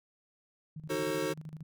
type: tone with tremolo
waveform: sine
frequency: 155.56 Hz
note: D#3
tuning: in tune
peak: -39 dBFS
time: 0.76-1.63 s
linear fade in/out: 5 ms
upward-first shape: square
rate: 13 Hz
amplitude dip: 75%
type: chord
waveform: square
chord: D# diminished seventh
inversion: none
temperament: just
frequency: 311.1 / 373.4 / 448 / 537.6 Hz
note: D#4 / F#4 / A4 / C5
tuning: 0 / +16 / +31 / +47 cents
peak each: -37 dBFS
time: 0.89-1.34 s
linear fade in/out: 20 ms
effects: none